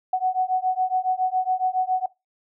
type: beating tone pair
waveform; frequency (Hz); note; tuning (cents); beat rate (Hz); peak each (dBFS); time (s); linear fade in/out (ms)
sine; 740 / 747.2; F#5 / F#5; 0 / +17; 7.2; -23; 0.13-2.06; 5
effects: noise-tail reverb RT60 0.2 s tail -20 dB re dry